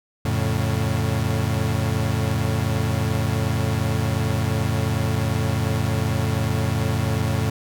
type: chord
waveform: 35% pulse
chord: F augmented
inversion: none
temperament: equal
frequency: 87.31 / 110 / 138.59 Hz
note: F2 / A2 / C#3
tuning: 0 / 0 / 0 cents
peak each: -24 / -21 / -24 dBFS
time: 0.25-7.5 s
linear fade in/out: 5 ms
effects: none